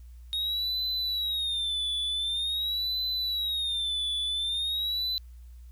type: tone with vibrato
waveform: triangle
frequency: 3729 Hz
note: A#7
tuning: in tune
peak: -26 dBFS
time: 0.33-5.18 s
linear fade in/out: 0 ms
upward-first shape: sine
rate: 0.46 Hz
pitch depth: 130 cents each way
effects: added 60 Hz sine -44 dBFS peak until 5.71 s + white hiss -68 dBFS RMS until 5.71 s